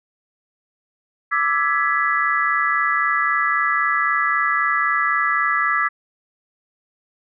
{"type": "chord", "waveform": "sine", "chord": "E dominant seventh", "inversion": "third", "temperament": "equal with one note detuned", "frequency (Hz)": [1174.7, 1318.5, 1678.6, 1975.5], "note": ["D6", "E6", "G#6", "B6"], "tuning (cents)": [0, 0, 18, 0], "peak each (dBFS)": -22, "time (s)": [1.31, 5.89], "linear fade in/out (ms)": 20, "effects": []}